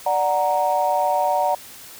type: chord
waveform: sine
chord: D augmented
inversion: none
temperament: equal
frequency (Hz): 587.3 / 740 / 932.3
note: D5 / F#5 / A#5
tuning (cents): 0 / 0 / 0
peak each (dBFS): -22 / -20 / -21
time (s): 0.06-1.55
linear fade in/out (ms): 5
effects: tanh soft clip ceiling -8 dBFS + white hiss -41 dBFS RMS until 1.99 s